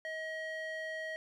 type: tone with band-pass filter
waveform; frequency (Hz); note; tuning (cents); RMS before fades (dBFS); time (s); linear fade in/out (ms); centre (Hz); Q
square; 634; D#5; +32; -40; 0.05-1.16; 0; 1500; 3.1
effects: none